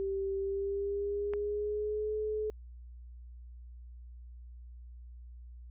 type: tone with pitch glide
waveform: sine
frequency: 390.5 to 428.3 Hz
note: G4 to A4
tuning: -7 to -47 cents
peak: -31 dBFS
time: 0-2.5 s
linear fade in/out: 0 ms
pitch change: +160 cents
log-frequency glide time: 0.37-2.15 s
type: click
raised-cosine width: 0.5 ms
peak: -27 dBFS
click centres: 1.336 s
effects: added 60 Hz sine -46 dBFS peak until 5.7 s